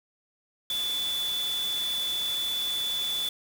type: tone in noise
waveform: sine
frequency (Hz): 3469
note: A7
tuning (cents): -25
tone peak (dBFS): -27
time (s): 0.7-3.29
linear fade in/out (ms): 2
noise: white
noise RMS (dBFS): -38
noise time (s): 0.7-3.29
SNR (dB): +8
effects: none